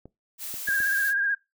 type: clicks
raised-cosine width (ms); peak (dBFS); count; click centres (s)
2; -30; 4; 0.056 / 0.541 / 0.688 / 0.804
type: noise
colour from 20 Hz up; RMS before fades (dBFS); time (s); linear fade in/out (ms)
blue; -35; 0.38-1.14; 50
type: tone with vibrato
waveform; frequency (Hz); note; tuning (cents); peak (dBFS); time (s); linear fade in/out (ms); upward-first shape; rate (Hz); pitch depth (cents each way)
sine; 1620; G#6; -43; -22; 0.67-1.35; 10; sine; 16; 44
effects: noise-tail reverb RT60 0.2 s tail -20 dB re dry